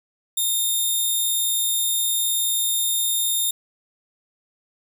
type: tone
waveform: 5% pulse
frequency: 3659 Hz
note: A#7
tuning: 33 cents flat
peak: -12 dBFS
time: 0.37-3.51 s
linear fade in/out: 5 ms
effects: none